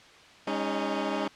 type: chord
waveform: 15% pulse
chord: Ab suspended fourth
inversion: none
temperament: equal with one note detuned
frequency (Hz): 203 / 277.2 / 311.1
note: Ab3 / Db4 / Eb4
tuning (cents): -39 / 0 / 0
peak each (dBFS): -26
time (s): 0.47-1.28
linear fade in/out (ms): 5
effects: white hiss -52 dBFS RMS until 1.35 s + low-pass 4000 Hz 12 dB/octave